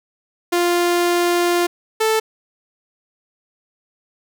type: tone pair in turn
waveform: sawtooth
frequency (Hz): 349.2 / 440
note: F4 / A4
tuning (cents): 0 / 0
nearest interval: major third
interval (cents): 400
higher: second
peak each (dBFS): -11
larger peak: neither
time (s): 0.52-1.67 / 2-2.2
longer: first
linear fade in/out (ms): 10
effects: none